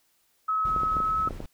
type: tone with pitch glide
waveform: sine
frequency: 1285 to 1293.9 Hz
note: E6 to E6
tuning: -45 to -33 cents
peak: -23 dBFS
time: 0.48-1.29 s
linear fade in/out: 10 ms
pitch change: +12 cents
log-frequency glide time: 0.91-1.18 s
type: noise with tremolo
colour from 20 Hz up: brown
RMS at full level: -37 dBFS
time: 0.65-1.46 s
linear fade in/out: 2 ms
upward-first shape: sine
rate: 7.6 Hz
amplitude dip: 25%
type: clicks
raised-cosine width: 2 ms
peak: -21 dBFS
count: 7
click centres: 0.763 / 0.834 / 0.968 / 1.003 / 1.275 / 1.308 / 1.404 s
effects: white hiss -68 dBFS RMS until 1.53 s